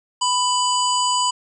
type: harmonic tone with a mistuned harmonic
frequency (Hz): 995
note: B5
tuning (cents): +13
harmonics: 1 / 3 / 5 / 7 / 8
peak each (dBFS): -19 / -24 / -26 / -27 / -28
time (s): 0.21-1.31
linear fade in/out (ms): 10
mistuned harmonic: 5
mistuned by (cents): -57
effects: none